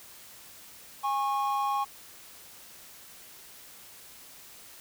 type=tone pair together; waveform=triangle; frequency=820 / 1094.6 Hz; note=G#5 / C#6; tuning=-22 / -22 cents; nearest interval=perfect fourth; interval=500 cents; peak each=-27 dBFS; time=1.03-1.85 s; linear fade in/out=20 ms; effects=white hiss -50 dBFS RMS until 4.8 s